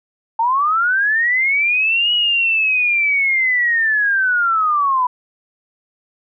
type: linear two-way sweep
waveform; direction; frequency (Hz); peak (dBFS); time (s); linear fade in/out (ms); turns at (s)
sine; up then down; 885 to 2925 to 979; -13; 0.39-5.07; 5; 2.13
effects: none